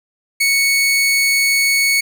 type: tone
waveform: sawtooth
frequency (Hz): 2217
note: C#7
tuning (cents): 0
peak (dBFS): -9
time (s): 0.4-2.01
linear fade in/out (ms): 10
effects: none